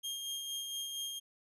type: tone with tremolo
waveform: sawtooth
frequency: 3219 Hz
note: G7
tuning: 45 cents sharp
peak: -33 dBFS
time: 0.03-1.2 s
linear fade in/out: 20 ms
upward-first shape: sine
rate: 4.3 Hz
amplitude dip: 35%
effects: resampled to 32000 Hz